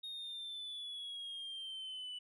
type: exponential sweep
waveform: sine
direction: down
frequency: 3729 to 2963 Hz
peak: -40 dBFS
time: 0.03-2.19 s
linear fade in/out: 10 ms
effects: tanh soft clip ceiling -41 dBFS